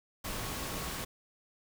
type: tone in noise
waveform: sine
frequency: 1104 Hz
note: C#6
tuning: 7 cents flat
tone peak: -49 dBFS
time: 0.24-1.05 s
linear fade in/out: 10 ms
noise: pink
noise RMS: -38 dBFS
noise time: 0.24-1.05 s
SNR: -14 dB
effects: none

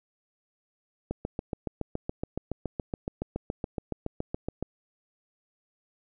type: click train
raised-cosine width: 2 ms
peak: -17 dBFS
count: 26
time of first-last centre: 1.11-4.626 s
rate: 7.11 Hz
effects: none

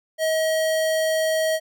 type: tone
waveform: square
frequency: 636 Hz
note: D#5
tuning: 38 cents sharp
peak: -20 dBFS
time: 0.18-1.6 s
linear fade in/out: 50 ms
effects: none

